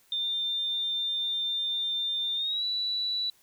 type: tone with pitch glide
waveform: sine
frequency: 3598 to 3946 Hz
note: A7 to B7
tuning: +38 to -2 cents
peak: -27 dBFS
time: 0.12-3.3 s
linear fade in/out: 2 ms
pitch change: +160 cents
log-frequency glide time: 2.35-2.64 s
effects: white hiss -63 dBFS RMS until 3.42 s